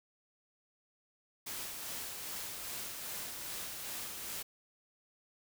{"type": "noise with tremolo", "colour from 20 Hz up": "white", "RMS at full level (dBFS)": -41, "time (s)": [1.46, 4.43], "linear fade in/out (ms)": 10, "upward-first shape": "sine", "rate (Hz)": 2.5, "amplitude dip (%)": 30, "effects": []}